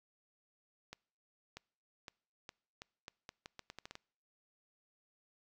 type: accelerating click train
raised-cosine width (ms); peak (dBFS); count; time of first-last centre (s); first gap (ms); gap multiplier
0.2; -29; 14; 0.93-3.954; 640; 0.8
effects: noise-tail reverb RT60 0.6 s tail -26 dB re dry